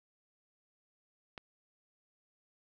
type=click; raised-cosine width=0.3 ms; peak=-27 dBFS; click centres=1.378 s; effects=none